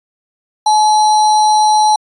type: tone with sample-and-hold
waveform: sine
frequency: 854 Hz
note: G#5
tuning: 48 cents sharp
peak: -7 dBFS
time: 0.66-1.96 s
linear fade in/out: 5 ms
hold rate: 4900 Hz
effects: resampled to 22050 Hz